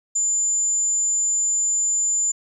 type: tone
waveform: sine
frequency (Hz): 7100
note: A8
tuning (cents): +15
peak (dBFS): -18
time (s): 0.15-2.32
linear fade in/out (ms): 10
effects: 10-bit